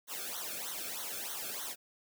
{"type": "noise with flanger", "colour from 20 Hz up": "white", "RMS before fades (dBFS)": -40, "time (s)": [0.07, 1.76], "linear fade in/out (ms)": 50, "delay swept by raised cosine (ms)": [0.4, 1.05], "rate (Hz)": 3.2, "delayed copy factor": -1, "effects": []}